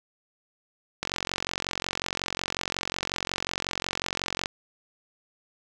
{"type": "click train", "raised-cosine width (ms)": 0.2, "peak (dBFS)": -10, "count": 157, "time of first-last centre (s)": [1.03, 4.459], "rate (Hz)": 45.5, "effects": []}